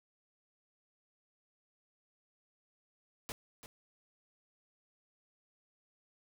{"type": "noise with echo", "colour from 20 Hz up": "pink", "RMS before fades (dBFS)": -42, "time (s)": [3.29, 3.32], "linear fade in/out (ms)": 0, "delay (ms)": 340, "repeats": 1, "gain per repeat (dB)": -10, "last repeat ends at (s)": 3.66, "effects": []}